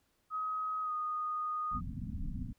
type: tone with pitch glide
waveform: sine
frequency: 1265 to 1236.1 Hz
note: D#6 to D#6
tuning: +28 to -12 cents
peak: -33 dBFS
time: 0.3-1.81 s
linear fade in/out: 50 ms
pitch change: -40 cents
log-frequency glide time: 0.82-0.92 s
type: low-pass noise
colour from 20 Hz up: pink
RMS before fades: -39 dBFS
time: 1.71-2.53 s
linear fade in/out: 10 ms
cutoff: 270 Hz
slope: 96 dB/octave
effects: pink hiss -75 dBFS RMS until 2.58 s